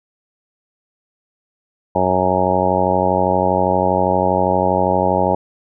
harmonic tone, 92.5 Hz, F#2, in tune, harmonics 1 / 2 / 3 / 4 / 5 / 6 / 7 / 8 / 9 / 10, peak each -26 / -23 / -26 / -24 / -24 / -20 / -21 / -29 / -19 / -23 dBFS, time 1.95-5.35 s, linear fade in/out 5 ms, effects none

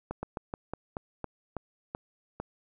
slowing click train, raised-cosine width 1 ms, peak -20 dBFS, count 10, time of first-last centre 0.11-2.4 s, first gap 120 ms, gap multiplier 1.18, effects none

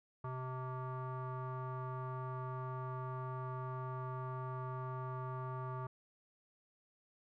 square tone with low-pass filter, 128.7 Hz, C3, 28 cents flat, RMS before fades -42 dBFS, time 0.24-5.87 s, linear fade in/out 5 ms, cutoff 1100 Hz, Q 5.8, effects none

